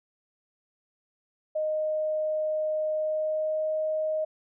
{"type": "tone with pitch glide", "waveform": "sine", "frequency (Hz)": [619, 623.7], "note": ["D#5", "D#5"], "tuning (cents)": [-9, 4], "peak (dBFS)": -25, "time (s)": [1.55, 4.25], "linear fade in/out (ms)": 10, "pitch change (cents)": 13, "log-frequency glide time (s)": [2.93, 3.73], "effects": []}